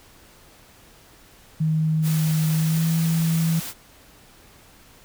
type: tone with pitch glide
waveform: sine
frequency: 157.3 to 163.41 Hz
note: D#3 to E3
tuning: +19 to -15 cents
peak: -18 dBFS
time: 1.6-3.6 s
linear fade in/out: 10 ms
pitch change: +66 cents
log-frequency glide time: 2.54-2.9 s
type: noise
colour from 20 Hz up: white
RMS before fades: -33 dBFS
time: 2.02-3.74 s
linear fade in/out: 50 ms
effects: pink hiss -51 dBFS RMS until 5.04 s